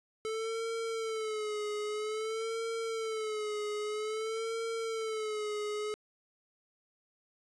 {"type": "tone with vibrato", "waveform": "square", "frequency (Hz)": 436.8, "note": "A4", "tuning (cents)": -13, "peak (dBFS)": -34, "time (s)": [0.25, 5.94], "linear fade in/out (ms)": 0, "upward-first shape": "sine", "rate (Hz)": 0.51, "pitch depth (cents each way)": 73, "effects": ["resampled to 22050 Hz"]}